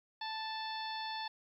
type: harmonic tone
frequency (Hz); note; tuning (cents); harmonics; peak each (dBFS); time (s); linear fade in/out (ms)
880; A5; 0; 1 / 2 / 3 / 4 / 5 / 6; -40 / -46 / -51 / -46 / -46 / -54; 0.21-1.28; 5
effects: 12-bit